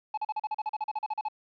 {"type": "tone bursts", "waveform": "triangle", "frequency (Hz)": 857, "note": "A5", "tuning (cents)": -46, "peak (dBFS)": -26, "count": 16, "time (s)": [0.14, 1.285], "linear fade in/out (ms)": 5, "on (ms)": 35, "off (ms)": 39, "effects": ["resampled to 11025 Hz", "10-bit"]}